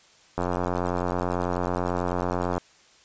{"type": "click train", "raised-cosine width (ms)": 1, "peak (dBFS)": -12, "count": 197, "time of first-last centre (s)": [0.38, 2.58], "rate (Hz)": 89.1, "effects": ["white hiss -56 dBFS RMS until 3.04 s", "resampled to 16000 Hz"]}